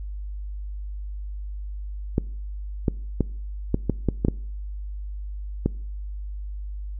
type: clicks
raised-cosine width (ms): 3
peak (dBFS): -7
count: 9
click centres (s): 2.181 / 2.882 / 3.207 / 3.744 / 3.897 / 4.087 / 4.249 / 4.284 / 5.66
effects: noise-tail reverb RT60 0.6 s tail -24 dB re dry + added 50 Hz sine -30 dBFS peak until 6.99 s